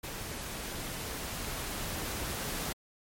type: noise with level ramp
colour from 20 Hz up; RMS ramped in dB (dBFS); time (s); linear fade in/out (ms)
pink; -40 to -35; 0.03-2.73; 10
effects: MP3 64 kbps